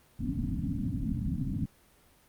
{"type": "low-pass noise", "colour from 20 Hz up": "white", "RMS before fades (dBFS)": -32, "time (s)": [0.19, 1.66], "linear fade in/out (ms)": 10, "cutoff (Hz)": 280, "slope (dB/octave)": 96, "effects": ["pink hiss -62 dBFS RMS until 2.28 s", "Opus 32 kbps"]}